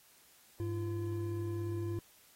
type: tone pair together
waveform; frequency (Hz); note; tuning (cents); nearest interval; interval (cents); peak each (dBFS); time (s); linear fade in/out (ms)
triangle; 101.56 / 341.6; G#2 / F4; -38 / -38; octave + major sixth; 2100; -34 / -36; 0.6-1.99; 0
effects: white hiss -63 dBFS RMS until 2.35 s + AAC 48 kbps